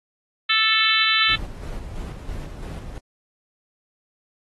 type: harmonic tone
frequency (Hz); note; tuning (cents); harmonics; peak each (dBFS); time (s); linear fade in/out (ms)
440; A4; 0; 3 / 4 / 5 / 6 / 7 / 8 / 9; -24 / -24 / -24 / -24 / -24 / -24 / -24; 0.49-1.36; 10
type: noise with tremolo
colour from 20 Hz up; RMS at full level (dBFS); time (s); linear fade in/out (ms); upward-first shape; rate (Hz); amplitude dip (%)
brown; -31; 1.29-2.98; 0; square; 3; 40
effects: AAC 32 kbps